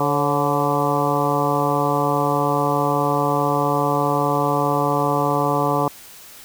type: harmonic tone with a mistuned harmonic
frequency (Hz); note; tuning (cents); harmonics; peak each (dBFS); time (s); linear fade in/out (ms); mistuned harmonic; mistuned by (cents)
144.8; D3; -24; 1 / 2 / 3 / 4 / 5 / 6 / 7 / 8; -25 / -25 / -25 / -25 / -25 / -25 / -25 / -25; 0-5.88; 2; 4; -66
effects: white hiss -42 dBFS RMS until 6.44 s